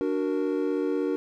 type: chord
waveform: triangle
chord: D augmented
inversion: none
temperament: equal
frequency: 293.7 / 370 / 466.2 Hz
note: D4 / F#4 / A#4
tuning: 0 / 0 / 0 cents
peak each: -26 / -27 / -27 dBFS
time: 0.01-1.16 s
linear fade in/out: 0 ms
effects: none